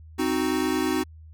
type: chord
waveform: square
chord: C diminished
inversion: none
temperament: equal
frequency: 261.6 / 311.1 / 370 Hz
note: C4 / Eb4 / Gb4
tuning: 0 / 0 / 0 cents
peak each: -28 / -27 / -28 dBFS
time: 0.18-1.04 s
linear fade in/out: 20 ms
effects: added 79 Hz sine -43 dBFS peak until 1.33 s